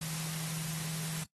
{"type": "tone in noise", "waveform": "sine", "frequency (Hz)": 160, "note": "D#3", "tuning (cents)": 49, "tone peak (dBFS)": -38, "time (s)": [0.01, 1.24], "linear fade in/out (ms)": 5, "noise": "white", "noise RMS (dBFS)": -40, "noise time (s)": [0.01, 1.24], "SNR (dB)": -1, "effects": ["noise-tail reverb RT60 0.1 s tail -17 dB re dry", "AAC 32 kbps"]}